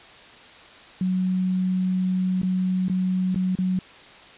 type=tone with dropouts; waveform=sine; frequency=185 Hz; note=F#3; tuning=in tune; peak=-20 dBFS; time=1.01-3.79 s; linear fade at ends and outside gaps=2 ms; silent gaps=2.417-2.431 / 2.883-2.897 / 3.346-3.358 / 3.553-3.587 s; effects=white hiss -46 dBFS RMS until 4.37 s + resampled to 8000 Hz